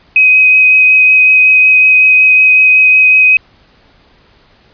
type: tone with vibrato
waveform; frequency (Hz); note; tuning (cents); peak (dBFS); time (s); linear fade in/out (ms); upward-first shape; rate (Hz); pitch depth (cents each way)
sine; 2522; D#7; +23; -3; 0.16-3.37; 2; triangle; 5.4; 12
effects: pink hiss -47 dBFS RMS until 4.73 s + resampled to 11025 Hz